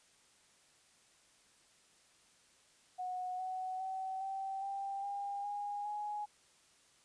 sine tone with pitch steps, 733 / 746.7 / 760.6 / 774.8 / 789.2 / 804 / 819 / 834.3 Hz, F#5 / F#5 / F#5 / G5 / G5 / G5 / G#5 / G#5, -16 / +16 / +48 / -20 / +11 / +44 / -24 / +8 cents, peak -37 dBFS, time 2.98-6.26 s, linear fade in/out 20 ms, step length 410 ms, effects white hiss -67 dBFS RMS until 7.04 s + resampled to 22050 Hz

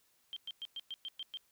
sine tone bursts, 3162 Hz, G7, 14 cents sharp, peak -39 dBFS, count 8, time 0.33-1.372 s, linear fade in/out 0 ms, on 34 ms, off 110 ms, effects white hiss -72 dBFS RMS until 1.51 s

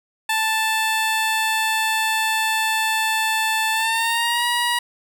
15% pulse tone with pitch glide, 880 to 959.6 Hz, A5 to A#5, 0 to +50 cents, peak -12 dBFS, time 0.29-4.79 s, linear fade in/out 5 ms, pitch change +150 cents, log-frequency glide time 3.72-4.45 s, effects none

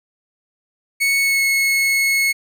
40% pulse tone with pitch glide, 2213 to 2186 Hz, C#7 to C#7, -3 to -25 cents, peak -14 dBFS, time 1-2.33 s, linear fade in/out 20 ms, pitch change -22 cents, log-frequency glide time 1.19-1.43 s, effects none

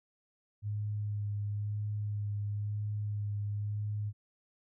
sine tone with vibrato, 103.83 Hz, G#2, in tune, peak -32 dBFS, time 0.62-4.13 s, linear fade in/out 50 ms, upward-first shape sine, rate 0.99 Hz, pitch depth 16 cents each way, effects none

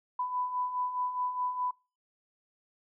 sine beating tone pair, 993 / 997.8 Hz, B5 / B5, +9 / +17 cents, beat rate 4.8 Hz, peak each -38 / -31 dBFS, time 0.19-1.71 s, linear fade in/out 5 ms, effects noise-tail reverb RT60 0.3 s tail -24 dB re dry

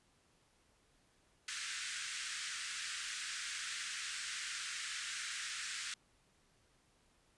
pink band-pass noise, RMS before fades -43 dBFS, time 1.48-5.94 s, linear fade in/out 2 ms, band 1400 to 9100 Hz, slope 48 dB/octave, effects pink hiss -72 dBFS RMS until 7.37 s + resampled to 24000 Hz

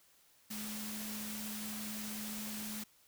sine tone in noise, 213.2 Hz, G#3, 46 cents sharp, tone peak -43 dBFS, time 0.5-2.84 s, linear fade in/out 10 ms, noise white, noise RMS -44 dBFS, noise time 0.5-2.84 s, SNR -2 dB, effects white hiss -67 dBFS RMS until 3.07 s

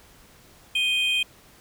triangle tone pair together, 2489 / 3171 Hz, D#7 / G7, 0 / +19 cents, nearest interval major third, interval 419 cents, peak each -22 / -22 dBFS, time 0.75-1.23 s, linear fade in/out 5 ms, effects pink hiss -53 dBFS RMS until 1.6 s

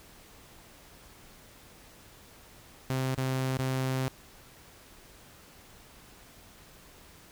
sawtooth tone with dropouts, 131 Hz, C3, 2 cents sharp, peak -24 dBFS, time 2.9-4.08 s, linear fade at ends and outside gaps 0 ms, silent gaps 3.147-3.179 / 3.571-3.591 s, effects pink hiss -54 dBFS RMS until 7.31 s

